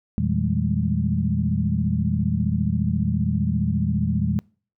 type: tone cluster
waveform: sine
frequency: 85.6 / 119.7 / 162.5 / 196.2 / 211 Hz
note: F2 / A#2 / E3 / G3 / G#3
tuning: -34 / +46 / -24 / +2 / +28 cents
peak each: -26 dBFS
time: 0.18-4.39 s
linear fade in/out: 0 ms
effects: noise-tail reverb RT60 0.4 s tail -25 dB re dry